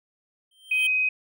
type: tone with exponential growth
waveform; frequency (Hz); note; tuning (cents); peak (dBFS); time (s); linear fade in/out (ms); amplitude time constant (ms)
square; 3136; G7; 0; -25; 0.51-0.87; 5; 78
type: tone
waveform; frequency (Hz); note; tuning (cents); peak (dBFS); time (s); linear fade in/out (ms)
sine; 2518; D#7; +20; -20; 0.71-1.09; 5
effects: none